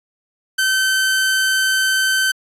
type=tone; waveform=sawtooth; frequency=1539 Hz; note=G6; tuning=32 cents flat; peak=-11 dBFS; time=0.58-2.32 s; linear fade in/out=10 ms; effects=resampled to 32000 Hz